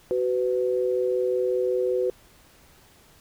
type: tone pair together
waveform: sine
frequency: 374.6 / 500 Hz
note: F#4 / B4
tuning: +21 / +21 cents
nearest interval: perfect fourth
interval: 500 cents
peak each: -24 dBFS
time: 0.11-2.1 s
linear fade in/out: 0 ms
effects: pink hiss -55 dBFS RMS until 3.2 s